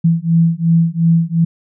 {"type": "beating tone pair", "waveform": "sine", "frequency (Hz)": [164.81, 167.61], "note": ["E3", "E3"], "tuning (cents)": [0, 29], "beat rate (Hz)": 2.8, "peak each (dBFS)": -13, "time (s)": [0.04, 1.45], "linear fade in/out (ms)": 10, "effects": []}